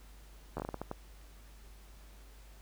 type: slowing click train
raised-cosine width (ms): 1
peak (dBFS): -23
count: 9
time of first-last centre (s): 0.57-0.914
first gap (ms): 12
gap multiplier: 1.35
effects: added 50 Hz sine -52 dBFS peak until 2.61 s + pink hiss -61 dBFS RMS until 2.61 s